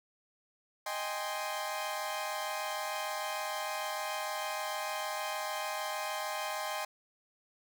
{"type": "chord", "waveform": "sawtooth", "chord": "Ab major seventh", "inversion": "second", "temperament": "equal", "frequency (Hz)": [622.3, 784, 830.6, 1046.5], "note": ["Eb5", "G5", "Ab5", "C6"], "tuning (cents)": [0, 0, 0, 0], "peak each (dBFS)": [-36, -37, -37, -36], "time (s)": [0.86, 6.85], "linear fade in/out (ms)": 5, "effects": ["10-bit"]}